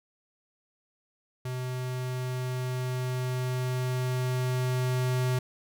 square tone with level ramp, 127.1 Hz, C3, 50 cents flat, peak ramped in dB -32 to -25 dBFS, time 1.45-5.39 s, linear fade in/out 5 ms, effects none

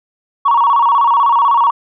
sine tone with vibrato, 1024 Hz, C6, 38 cents flat, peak -7 dBFS, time 0.45-1.71 s, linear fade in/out 10 ms, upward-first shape square, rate 16 Hz, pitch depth 150 cents each way, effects tanh soft clip ceiling -4 dBFS

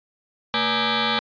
sine tone with frequency modulation, 1290 Hz, E6, 38 cents flat, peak -19 dBFS, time 0.54-1.19 s, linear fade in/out 0 ms, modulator 355 Hz, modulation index 7.8, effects resampled to 11025 Hz

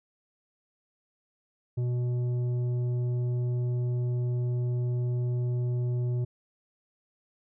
sine tone with tanh clipping, 122.7 Hz, B2, 11 cents flat, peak -27 dBFS, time 1.77-6.25 s, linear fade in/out 10 ms, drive 8 dB, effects none

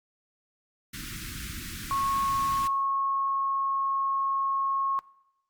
pink band-stop noise, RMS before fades -38 dBFS, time 0.93-2.68 s, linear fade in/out 10 ms, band 330 to 1300 Hz, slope 48 dB/octave
sine tone with pitch glide, 1097 to 1089.4 Hz, C#6 to C#6, -18 to -30 cents, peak -25 dBFS, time 1.91-4.99 s, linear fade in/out 0 ms, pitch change -12 cents, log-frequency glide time 2.04-3.9 s
effects noise-tail reverb RT60 0.8 s tail -20 dB re dry + Opus 48 kbps

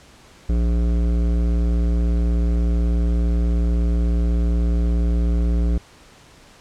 sine tone with hard clipping, 58.27 Hz, A#1, in tune, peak -18 dBFS, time 0.49-5.78 s, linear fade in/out 5 ms, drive 14 dB, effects pink hiss -48 dBFS RMS until 6.6 s + low-pass 8000 Hz 12 dB/octave

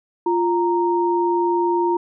sine tone pair together, 348.4 / 930 Hz, F4 / A#5, -4 / -4 cents, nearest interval octave + perfect fourth, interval 1700 cents, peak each -18 / -20 dBFS, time 0.26-1.97 s, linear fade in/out 5 ms, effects none

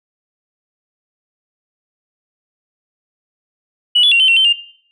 sine tone with pitch steps, 2941 / 3430 / 2755 / 3072 / 2726 / 3093 / 2810 Hz, F#7 / A7 / F7 / G7 / F7 / G7 / F7, -11 / -45 / -24 / -36 / -43 / -24 / +10 cents, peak -7 dBFS, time 3.95-4.531 s, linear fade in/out 10 ms, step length 83 ms, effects noise-tail reverb RT60 0.6 s tail -19 dB re dry + tanh soft clip ceiling -3 dBFS

